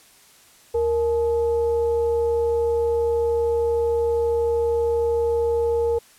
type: tone with frequency modulation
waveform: sine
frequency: 466.4 Hz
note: A#4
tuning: 1 cent sharp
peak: -18 dBFS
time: 0.74-5.99 s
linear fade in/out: 10 ms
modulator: 394 Hz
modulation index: 0.39
effects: white hiss -52 dBFS RMS until 6.18 s + low-pass 12000 Hz 12 dB/octave